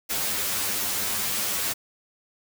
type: noise with comb filter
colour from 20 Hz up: white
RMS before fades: -27 dBFS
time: 0.09-1.74 s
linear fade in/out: 20 ms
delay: 10 ms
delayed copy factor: +0.95
effects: none

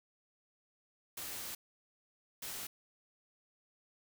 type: noise bursts at uneven times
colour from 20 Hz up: white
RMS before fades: -43 dBFS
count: 2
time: 1.17-1.55 / 2.42-2.67 s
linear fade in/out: 5 ms
effects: none

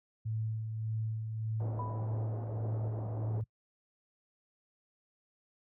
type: tone with tremolo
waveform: sine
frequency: 110.3 Hz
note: A2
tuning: 5 cents sharp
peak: -31 dBFS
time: 0.25-3.44 s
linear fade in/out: 10 ms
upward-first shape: sine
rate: 1.7 Hz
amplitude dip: 40%
type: low-pass noise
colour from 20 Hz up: white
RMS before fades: -45 dBFS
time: 1.6-3.41 s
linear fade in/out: 0 ms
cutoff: 700 Hz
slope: 24 dB/octave
type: tone with exponential decay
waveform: sine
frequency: 987.8 Hz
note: B5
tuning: in tune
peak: -36 dBFS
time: 1.79-2.3 s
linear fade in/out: 2 ms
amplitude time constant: 110 ms
effects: noise-tail reverb RT60 0.1 s tail -25 dB re dry + high-pass 60 Hz 12 dB/octave

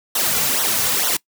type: noise with flanger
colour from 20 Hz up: white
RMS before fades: -19 dBFS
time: 0.15-1.17 s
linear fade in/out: 5 ms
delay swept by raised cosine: 0.41 to 3.21 ms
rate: 2.2 Hz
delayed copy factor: -0.8
effects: noise-tail reverb RT60 0.1 s tail -23 dB re dry

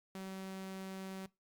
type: tone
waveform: sawtooth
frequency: 190.7 Hz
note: G3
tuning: 47 cents flat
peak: -39 dBFS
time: 0.15-1.26 s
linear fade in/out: 2 ms
effects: noise-tail reverb RT60 0.2 s tail -20 dB re dry + Opus 48 kbps

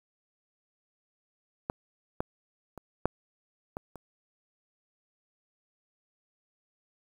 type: clicks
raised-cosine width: 1 ms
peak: -16 / -15 / -28 / -10 / -21 / -29 dBFS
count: 6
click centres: 1.699 / 2.205 / 2.777 / 3.056 / 3.769 / 3.957 s
effects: 8-bit

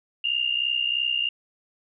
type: tone pair together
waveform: sine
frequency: 2782 / 2845 Hz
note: F7 / F7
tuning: -7 / +31 cents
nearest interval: unison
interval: 38 cents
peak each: -25 dBFS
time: 0.24-1.29 s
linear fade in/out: 5 ms
effects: none

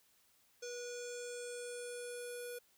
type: tone with low-pass filter sweep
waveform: square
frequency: 485.8 Hz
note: B4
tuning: 29 cents flat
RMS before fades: -45 dBFS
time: 0.62-2.59 s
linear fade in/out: 10 ms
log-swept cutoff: 6200 to 12000 Hz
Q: 5.3
effects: white hiss -71 dBFS RMS until 2.77 s

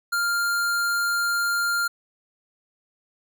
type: tone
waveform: square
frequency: 1399 Hz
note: F6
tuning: 3 cents sharp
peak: -22 dBFS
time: 0.12-1.88 s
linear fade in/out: 10 ms
effects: none

